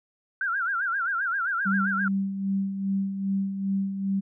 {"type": "tone with vibrato", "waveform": "sine", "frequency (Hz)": 1480, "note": "F#6", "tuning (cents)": 0, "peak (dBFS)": -24, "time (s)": [0.41, 2.08], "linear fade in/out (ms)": 2, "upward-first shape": "sine", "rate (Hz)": 7.6, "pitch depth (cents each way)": 170}
{"type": "tone with tremolo", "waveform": "sine", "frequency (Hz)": 195.2, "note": "G3", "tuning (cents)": -7, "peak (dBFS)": -22, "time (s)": [1.65, 4.21], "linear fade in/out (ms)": 20, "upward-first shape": "sine", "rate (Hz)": 2.5, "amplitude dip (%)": 55}
{"effects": []}